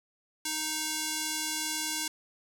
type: tone with band-pass filter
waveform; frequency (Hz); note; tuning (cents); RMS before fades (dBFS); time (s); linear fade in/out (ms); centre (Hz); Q
square; 311.1; D#4; 0; -33; 0.45-2.08; 5; 7500; 0.87
effects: none